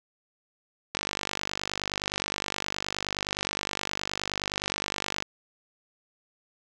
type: click train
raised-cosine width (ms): 0.2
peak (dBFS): -11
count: 213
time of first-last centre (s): 0.95-5.224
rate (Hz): 49.6
effects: none